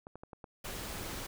clicks, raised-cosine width 1 ms, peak -32 dBFS, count 5, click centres 0.069 / 0.156 / 0.235 / 0.332 / 0.442 s
pink noise, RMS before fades -41 dBFS, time 0.64-1.27 s, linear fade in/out 10 ms
effects none

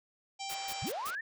harmonic tone, 784 Hz, G5, in tune, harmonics 1 / 3 / 4 / 5 / 6 / 7 / 8 / 9 / 10, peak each -40 / -46 / -46 / -50 / -49 / -47 / -54 / -49 / -52 dBFS, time 0.39-0.9 s, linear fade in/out 20 ms
white noise bursts, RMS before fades -41 dBFS, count 4, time 0.49-1.108 s, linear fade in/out 10 ms, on 57 ms, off 130 ms
pink band-pass noise, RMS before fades -49 dBFS, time 0.52-1.15 s, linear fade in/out 0 ms, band 590 to 5400 Hz, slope 24 dB/octave
sine linear sweep, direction up, 65.41 to 1854 Hz, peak -35 dBFS, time 0.82-1.21 s, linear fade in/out 5 ms
effects none

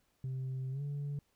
sine tone with pitch glide, 130.81 to 143.48 Hz, C3 to D3, 0 to -40 cents, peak -33 dBFS, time 0.24-1.19 s, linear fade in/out 2 ms, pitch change +160 cents, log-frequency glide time 0.71-0.82 s, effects tanh soft clip ceiling -34 dBFS + pink hiss -75 dBFS RMS until 1.35 s

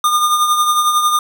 square tone with tremolo, 1213 Hz, D#6, 44 cents flat, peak -10 dBFS, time 0.04-1.19 s, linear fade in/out 2 ms, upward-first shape triangle, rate 11 Hz, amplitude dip 55%, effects none

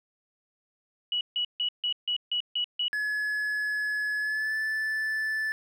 sine tone bursts, 2932 Hz, F#7, 16 cents flat, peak -25 dBFS, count 8, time 1.12-2.882 s, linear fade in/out 2 ms, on 89 ms, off 150 ms
triangle tone with pitch glide, 1701 to 1750.8 Hz, G#6 to A6, +41 to -9 cents, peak -25 dBFS, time 2.93-5.52 s, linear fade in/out 0 ms, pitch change +50 cents, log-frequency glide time 4.2-4.55 s
effects none

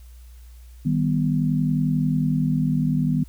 sine chord, Eb augmented, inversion none, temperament equal, 155.56 / 196 / 246.9 Hz, Eb3 / G3 / B3, 0 / 0 / 0 cents, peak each -21 / -26 / -23 dBFS, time 0.85-3.24 s, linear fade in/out 10 ms, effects added 60 Hz sine -41 dBFS peak until 3.28 s + white hiss -58 dBFS RMS until 3.28 s

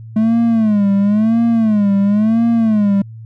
triangle tone with vibrato, 214.6 Hz, A3, 43 cents flat, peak -8 dBFS, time 0.16-3.02 s, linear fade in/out 5 ms, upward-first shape sine, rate 0.97 Hz, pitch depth 140 cents each way, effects added 112 Hz sine -30 dBFS peak until 3.25 s

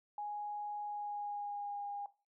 sine tone with pitch glide, 830 to 812.4 Hz, G#5 to G#5, -1 to -38 cents, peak -38 dBFS, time 0.18-2.06 s, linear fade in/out 2 ms, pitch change -37 cents, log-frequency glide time 0.84-1.88 s, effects noise-tail reverb RT60 0.3 s tail -17 dB re dry

